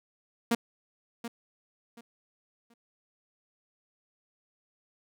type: tone with echo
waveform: sawtooth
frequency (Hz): 233.7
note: A#3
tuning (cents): +5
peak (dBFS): -19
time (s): 0.51-0.55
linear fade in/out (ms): 5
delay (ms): 730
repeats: 3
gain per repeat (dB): -12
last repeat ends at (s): 2.74
effects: none